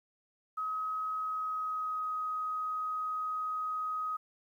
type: tone with pitch glide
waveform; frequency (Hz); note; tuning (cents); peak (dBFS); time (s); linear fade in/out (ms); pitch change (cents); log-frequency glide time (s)
sine; 1271 to 1258.6; D#6 to D#6; +36 to +19; -32; 0.57-4.17; 10; -17; 1.16-2.12
effects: 11-bit